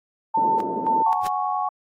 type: tone with tremolo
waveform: sine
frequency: 894 Hz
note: A5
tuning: 27 cents sharp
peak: -17 dBFS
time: 0.34-1.21 s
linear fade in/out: 10 ms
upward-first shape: square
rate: 1.9 Hz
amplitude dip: 65%
type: band-pass noise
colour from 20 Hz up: white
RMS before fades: -30 dBFS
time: 0.37-1.03 s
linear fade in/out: 5 ms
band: 190 to 500 Hz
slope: 24 dB/octave
type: chord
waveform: sine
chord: F# suspended second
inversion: none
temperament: equal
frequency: 740 / 830.6 / 1108.7 Hz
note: F#5 / G#5 / C#6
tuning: 0 / 0 / 0 cents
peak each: -26 dBFS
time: 1.06-1.69 s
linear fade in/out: 5 ms
type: noise with exponential growth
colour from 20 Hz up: pink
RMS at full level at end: -28 dBFS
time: 1.19-1.27 s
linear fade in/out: 1 ms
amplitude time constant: 16 ms
effects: AAC 48 kbps